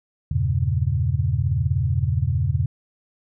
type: chord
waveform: sine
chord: E diminished seventh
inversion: none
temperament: equal with one note detuned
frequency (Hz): 82.41 / 98 / 119.4 / 138.59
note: E2 / G2 / Bb2 / Db3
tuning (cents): 0 / 0 / +42 / 0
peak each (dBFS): -24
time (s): 0.31-2.66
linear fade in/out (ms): 5
effects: none